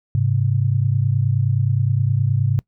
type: tone pair together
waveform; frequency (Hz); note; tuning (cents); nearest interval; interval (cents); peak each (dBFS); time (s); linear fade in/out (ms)
sine; 103.83 / 133.4; G#2 / C3; 0 / +34; major third; 434; -18; 0.15-2.59; 0
effects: noise-tail reverb RT60 0.1 s tail -23 dB re dry